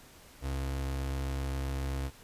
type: tone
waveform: 35% pulse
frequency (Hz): 67.7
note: C#2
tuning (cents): -40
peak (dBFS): -30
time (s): 0.41-2.11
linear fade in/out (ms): 50
effects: pink hiss -55 dBFS RMS until 2.23 s + resampled to 32000 Hz